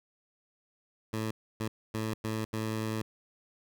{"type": "tone bursts at uneven times", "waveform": "15% pulse", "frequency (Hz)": 110, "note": "A2", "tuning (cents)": 0, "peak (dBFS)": -25, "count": 5, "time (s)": [[1.13, 1.31], [1.6, 1.68], [1.94, 2.14], [2.24, 2.45], [2.53, 3.02]], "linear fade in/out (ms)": 5, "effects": []}